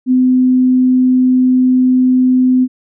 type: tone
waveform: sine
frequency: 254.8 Hz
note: C4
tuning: 46 cents flat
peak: -7 dBFS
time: 0.06-2.68 s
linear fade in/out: 50 ms
effects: none